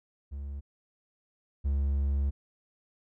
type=tone pair in turn; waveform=triangle; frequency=70.2 / 69.72 Hz; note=C#2 / C#2; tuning=+22 / +11 cents; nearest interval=unison; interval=11 cents; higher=first; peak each=-33 / -23 dBFS; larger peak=second; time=0.31-0.61 / 1.64-2.31 s; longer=second; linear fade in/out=20 ms; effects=none